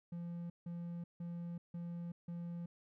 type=tone bursts; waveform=triangle; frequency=171.8 Hz; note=F3; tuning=28 cents flat; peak=-39 dBFS; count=5; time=0.12-2.66 s; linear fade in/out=5 ms; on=380 ms; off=160 ms; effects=none